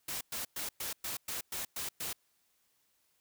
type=noise bursts; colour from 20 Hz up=white; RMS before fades=-38 dBFS; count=9; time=0.08-2.13 s; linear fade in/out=5 ms; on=130 ms; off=110 ms; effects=white hiss -74 dBFS RMS until 3.2 s